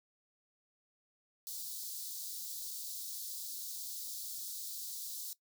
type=high-pass noise; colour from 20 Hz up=white; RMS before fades=-43 dBFS; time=1.47-5.33 s; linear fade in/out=0 ms; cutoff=3800 Hz; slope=48 dB/octave; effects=noise-tail reverb RT60 0.1 s tail -18 dB re dry